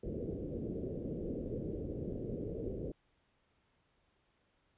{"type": "low-pass noise", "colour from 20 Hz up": "white", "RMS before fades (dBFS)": -40, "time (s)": [0.03, 2.92], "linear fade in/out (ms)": 5, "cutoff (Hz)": 500, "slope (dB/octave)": 48, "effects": ["pink hiss -75 dBFS RMS until 4.77 s", "resampled to 8000 Hz"]}